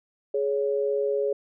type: tone pair together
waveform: sine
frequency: 418.8 / 559 Hz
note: G#4 / C#5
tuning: +15 / +14 cents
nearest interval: perfect fourth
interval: 499 cents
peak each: -24 / -27 dBFS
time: 0.34-1.33 s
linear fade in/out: 5 ms
effects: none